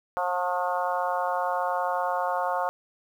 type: harmonic tone with a mistuned harmonic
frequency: 179 Hz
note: F3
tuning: 43 cents sharp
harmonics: 3 / 4 / 5 / 6 / 7 / 8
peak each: -31 / -29 / -30 / -32 / -35 / -37 dBFS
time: 0.17-2.69 s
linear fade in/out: 0 ms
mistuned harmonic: 6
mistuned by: +19 cents
effects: 9-bit